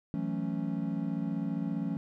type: chord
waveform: triangle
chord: F# minor seventh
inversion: third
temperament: equal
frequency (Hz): 164.81 / 185 / 220 / 277.2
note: E3 / F#3 / A3 / C#4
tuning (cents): 0 / 0 / 0 / 0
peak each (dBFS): -34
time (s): 0.14-1.97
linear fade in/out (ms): 0
effects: none